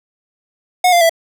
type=tone with pitch steps; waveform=square; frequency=727 / 694.2 / 662.8 Hz; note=F#5 / F5 / E5; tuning=-31 / -11 / +9 cents; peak=-9 dBFS; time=0.84-1.095 s; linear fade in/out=5 ms; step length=85 ms; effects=none